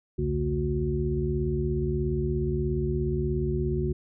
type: tone cluster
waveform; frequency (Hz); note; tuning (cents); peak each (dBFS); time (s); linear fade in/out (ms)
sine; 65.4 / 82.3 / 142.3 / 223.9 / 365.2; C2 / E2 / C#3 / A3 / F#4; 0 / -2 / +46 / +30 / -23; -30 / -36 / -29 / -34 / -29; 0.18-3.93; 10
effects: none